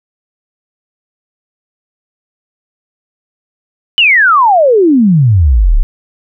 sine exponential sweep, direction down, 3039 to 30.08 Hz, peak -4 dBFS, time 3.98-5.83 s, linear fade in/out 0 ms, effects none

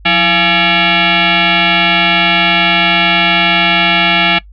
sine tone with frequency modulation, 329.8 Hz, E4, 1 cent sharp, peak -7 dBFS, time 0.05-4.39 s, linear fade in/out 10 ms, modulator 509 Hz, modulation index 6.1, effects noise-tail reverb RT60 0.1 s tail -21 dB re dry + added 50 Hz sine -34 dBFS peak until 4.52 s

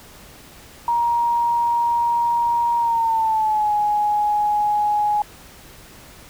sine tone with pitch glide, 943 to 835.3 Hz, A#5 to G#5, +20 to +10 cents, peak -16 dBFS, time 0.88-5.22 s, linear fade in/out 2 ms, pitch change -210 cents, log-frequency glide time 2.78-3.73 s, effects pink hiss -44 dBFS RMS until 6.29 s

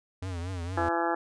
square tone with vibrato, 89.4 Hz, F2, 41 cents sharp, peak -33 dBFS, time 0.22-0.89 s, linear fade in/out 5 ms, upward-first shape triangle, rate 4.3 Hz, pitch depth 130 cents each way
harmonic tone, 168.8 Hz, E3, 41 cents sharp, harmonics 2 / 3 / 4 / 5 / 6 / 7 / 8 / 9 / 10, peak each -31 / -35 / -33 / -30 / -39 / -37 / -35 / -42 / -36 dBFS, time 0.77-1.15 s, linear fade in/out 5 ms
effects resampled to 22050 Hz

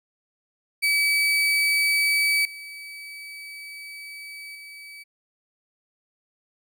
35% pulse tone with level steps, 2289 Hz, D7, 45 cents flat, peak -17 / -35 / -38 dBFS, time 0.82-5.04 s, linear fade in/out 20 ms, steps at 2.45 / 4.55 s, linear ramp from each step 2 ms, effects none

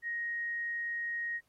sine tone, 1875 Hz, A#6, 10 cents sharp, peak -33 dBFS, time 0.02-1.41 s, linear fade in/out 50 ms, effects pink hiss -75 dBFS RMS until 1.48 s + AAC 48 kbps

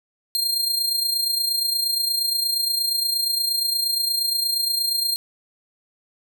sawtooth tone with amplitude modulation, 4200 Hz, C8, 6 cents sharp, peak -15 dBFS, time 0.35-5.16 s, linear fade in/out 0 ms, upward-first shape sine, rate 28.5 Hz, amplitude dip 55%, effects none

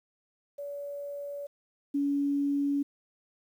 sine tone pair in turn, 571 / 283.2 Hz, D5 / C#4, -49 / +37 cents, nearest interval octave, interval 1214 cents, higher first, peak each -35 / -25 dBFS, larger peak second, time 0.58-1.47 / 1.94-2.83 s, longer neither, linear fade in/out 10 ms, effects 10-bit

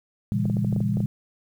sine chord, A# diminished seventh, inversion none, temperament equal with one note detuned, 116.54 / 138.59 / 164.81 / 201.2 Hz, A#2 / C#3 / E3 / G3, 0 / 0 / 0 / +45 cents, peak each -25 / -30 / -29 / -25 dBFS, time 0.32-1.06 s, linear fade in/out 0 ms
clicks, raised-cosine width 2 ms, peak -20 dBFS, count 9, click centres 0.455 / 0.499 / 0.569 / 0.647 / 0.727 / 0.763 / 0.805 / 0.971 / 1.004 s
effects 9-bit

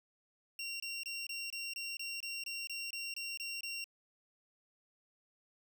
25% pulse tone bursts, 2752 Hz, F7, 26 cents flat, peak -35 dBFS, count 14, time 0.59-3.842 s, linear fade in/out 2 ms, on 210 ms, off 24 ms, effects none

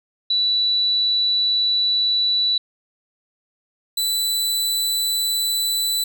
sine / sawtooth tone pair in turn, 3951 / 3983 Hz, B7 / B7, 0 / +14 cents, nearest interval unison, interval 14 cents, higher second, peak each -16 dBFS, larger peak neither, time 0.3-2.58 / 3.97-6.04 s, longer first, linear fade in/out 5 ms, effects none

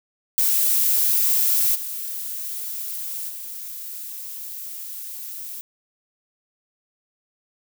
violet noise with level steps, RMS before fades -19 / -30 / -34 dBFS, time 0.38-5.61 s, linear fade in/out 0 ms, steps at 1.74 / 3.28 s, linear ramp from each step 20 ms, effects none

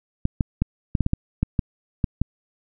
clicks, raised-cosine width 5 ms, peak -7 dBFS, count 11, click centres 0.254 / 0.408 / 0.62 / 0.952 / 1.007 / 1.064 / 1.134 / 1.43 / 1.592 / 2.042 / 2.216 s, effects none

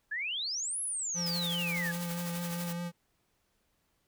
sine exponential two-way sweep, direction up then down, 1647 to 11175 to 1647 Hz, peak -32 dBFS, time 0.11-1.92 s, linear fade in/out 10 ms, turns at 0.81 s
square tone with vibrato, 172.6 Hz, F3, 20 cents flat, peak -35 dBFS, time 1.14-2.92 s, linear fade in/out 50 ms, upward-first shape triangle, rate 4.9 Hz, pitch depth 23 cents each way
white noise with tremolo, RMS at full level -40 dBFS, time 1.26-2.73 s, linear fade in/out 5 ms, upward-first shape triangle, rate 12 Hz, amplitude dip 65%
effects pink hiss -75 dBFS RMS until 4.07 s

